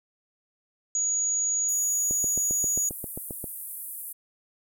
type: tone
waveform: sine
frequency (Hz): 6780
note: G#8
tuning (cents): +35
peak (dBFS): -23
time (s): 0.95-2.89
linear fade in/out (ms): 2
type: band-pass noise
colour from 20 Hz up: white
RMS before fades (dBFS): -38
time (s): 1.68-4.13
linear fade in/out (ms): 10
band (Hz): 9400 to 15000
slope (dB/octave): 48
type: click train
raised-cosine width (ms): 2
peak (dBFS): -22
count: 11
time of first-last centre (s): 2.11-3.442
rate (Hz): 7.51
effects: none